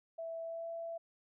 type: tone with pitch glide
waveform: sine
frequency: 659.3 to 667.3 Hz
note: E5 to E5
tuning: 0 to +21 cents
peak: -39 dBFS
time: 0.18-0.98 s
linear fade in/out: 10 ms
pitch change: +21 cents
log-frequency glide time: 0.42-0.68 s
effects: none